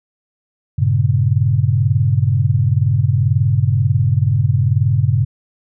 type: chord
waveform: sine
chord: G diminished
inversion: none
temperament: equal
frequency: 98 / 116.54 / 138.59 Hz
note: G2 / Bb2 / Db3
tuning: 0 / 0 / 0 cents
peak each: -16 dBFS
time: 0.78-5.25 s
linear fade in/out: 10 ms
effects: none